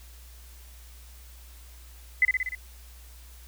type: tone with echo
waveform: sine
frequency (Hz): 2020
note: B6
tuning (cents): +39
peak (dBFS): -16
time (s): 2.22-2.25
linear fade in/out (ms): 2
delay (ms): 60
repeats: 5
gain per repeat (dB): -3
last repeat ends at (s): 2.55
effects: added 60 Hz sine -46 dBFS peak until 3.47 s + white hiss -54 dBFS RMS until 3.47 s